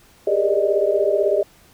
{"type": "tone cluster", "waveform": "sine", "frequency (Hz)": [394.1, 410.1, 469.6, 582, 620], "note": ["G4", "G#4", "A#4", "D5", "D#5"], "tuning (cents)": [9, -22, 13, -16, -6], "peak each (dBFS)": [-22, -21, -29, -22, -20], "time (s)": [0.27, 1.43], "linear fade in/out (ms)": 5, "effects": ["pink hiss -52 dBFS RMS until 1.73 s"]}